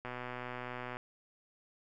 click train, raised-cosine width 0.5 ms, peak -26 dBFS, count 115, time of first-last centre 0.05-0.969 s, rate 124 Hz, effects none

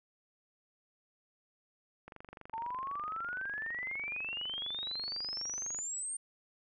click train, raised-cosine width 0.5 ms, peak -33 dBFS, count 90, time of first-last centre 2.08-5.788 s, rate 24 Hz
sine exponential sweep, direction up, 880 to 8870 Hz, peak -36 dBFS, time 2.53-6.17 s, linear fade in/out 5 ms
effects none

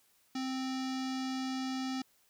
square tone with low-pass filter, 261.6 Hz, C4, in tune, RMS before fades -36 dBFS, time 0.35-2.02 s, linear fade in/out 5 ms, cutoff 5300 Hz, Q 2.4, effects white hiss -69 dBFS RMS until 2.29 s

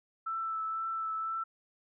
sine tone with vibrato, 1322 Hz, E6, 5 cents sharp, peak -32 dBFS, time 0.26-1.44 s, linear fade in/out 10 ms, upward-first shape triangle, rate 2 Hz, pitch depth 18 cents each way, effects none

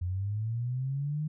sine linear sweep, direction up, 86.7 to 155.56 Hz, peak -29 dBFS, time 0.01-1.28 s, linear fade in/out 10 ms, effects none

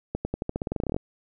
accelerating click train, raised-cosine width 2 ms, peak -14 dBFS, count 17, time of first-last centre 0.15-0.965 s, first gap 100 ms, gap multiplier 0.9, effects none

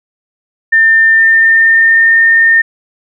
sine tone with pitch glide, 1800 to 1820.9 Hz, A6 to A#6, +39 to -41 cents, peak -4 dBFS, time 0.72-2.62 s, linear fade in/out 10 ms, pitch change +20 cents, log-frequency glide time 1.08-2.16 s, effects none

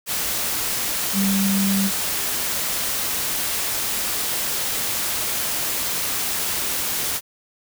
sine tone in noise, 196 Hz, G3, in tune, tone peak -18 dBFS, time 1.13-1.91 s, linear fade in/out 50 ms, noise white, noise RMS -24 dBFS, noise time 0.06-7.21 s, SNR +3 dB, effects none

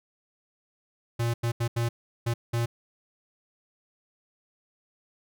square tone bursts at uneven times, 117.4 Hz, A#2, 13 cents sharp, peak -25 dBFS, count 6, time 1.19-1.34 / 1.43-1.52 / 1.6-1.68 / 1.76-1.89 / 2.26-2.34 / 2.53-2.66 s, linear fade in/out 10 ms, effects none

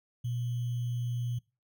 sine tone with sample-and-hold, 120.8 Hz, B2, 38 cents flat, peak -30 dBFS, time 0.24-1.39 s, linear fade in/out 10 ms, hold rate 3150 Hz, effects noise-tail reverb RT60 0.3 s tail -23 dB re dry

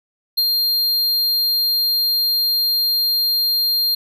square tone with ADSR envelope, 4200 Hz, C8, 6 cents sharp, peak -14 dBFS, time 0.37-3.95 s, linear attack 13 ms, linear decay 58 ms, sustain -2 dB, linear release 7 ms, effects none

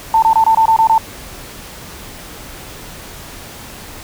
sine tone bursts, 893 Hz, A5, 25 cents sharp, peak -7 dBFS, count 8, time 0.14-0.98 s, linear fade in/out 2 ms, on 84 ms, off 24 ms, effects pink hiss -33 dBFS RMS until 4.03 s

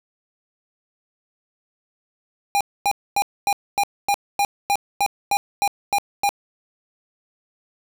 square tone bursts, 808 Hz, G#5, 48 cents flat, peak -17 dBFS, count 13, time 2.55-6.291 s, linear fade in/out 0 ms, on 57 ms, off 250 ms, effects none

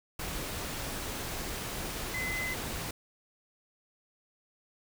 sine tone in noise, 2036 Hz, C7, 48 cents flat, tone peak -33 dBFS, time 2.14-2.54 s, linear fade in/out 5 ms, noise pink, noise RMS -37 dBFS, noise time 0.19-2.91 s, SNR +1 dB, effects none

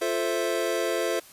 square chord, F major seventh, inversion none, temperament equal, 349.2 / 440 / 523.3 / 659.3 Hz, F4 / A4 / C5 / E5, 0 / 0 / 0 / 0 cents, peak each -31 dBFS, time 0.01-1.2 s, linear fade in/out 10 ms, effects white hiss -50 dBFS RMS until 1.32 s + resampled to 32000 Hz

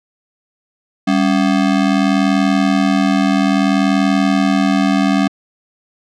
square ring-modulated tone, 237.6 Hz, A#3, 33 cents sharp, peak -9 dBFS, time 1.07-5.28 s, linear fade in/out 10 ms, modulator 40.3 Hz, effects low-pass 5000 Hz 12 dB/octave

